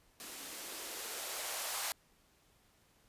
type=noise with band-pass filter sweep; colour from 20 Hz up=violet; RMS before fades=-42 dBFS; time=0.2-1.92 s; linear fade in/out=0 ms; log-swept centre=230 to 770 Hz; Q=1.8; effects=pink hiss -69 dBFS RMS until 3.08 s + resampled to 32000 Hz